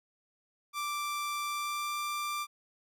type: tone with pitch glide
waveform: sawtooth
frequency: 1174.7 to 1182.2 Hz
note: D6 to D6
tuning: 0 to +11 cents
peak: -29 dBFS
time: 0.73-2.47 s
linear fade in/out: 50 ms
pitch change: +11 cents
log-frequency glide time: 1.45-1.98 s
effects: none